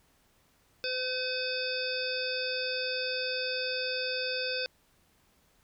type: harmonic tone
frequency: 510 Hz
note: C5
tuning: 44 cents flat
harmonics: 1 / 3 / 5 / 7 / 9 / 10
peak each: -35 / -38 / -37 / -40 / -37 / -38 dBFS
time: 0.84-4.66 s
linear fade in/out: 0 ms
effects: pink hiss -67 dBFS RMS until 5.63 s